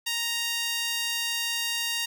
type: tone with high-pass filter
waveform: sawtooth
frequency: 932.3 Hz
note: A#5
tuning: in tune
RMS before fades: -29 dBFS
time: 0.06-2.06 s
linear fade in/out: 10 ms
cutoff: 2800 Hz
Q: 1.2
effects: none